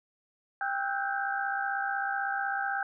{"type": "tone cluster", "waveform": "sine", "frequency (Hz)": [792, 1306, 1457, 1527, 1583], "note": ["G5", "E6", "F#6", "G6", "G6"], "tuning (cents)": [18, -17, -27, -46, 17], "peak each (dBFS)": [-32, -39, -39, -36, -34], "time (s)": [0.61, 2.83], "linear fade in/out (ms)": 2, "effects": []}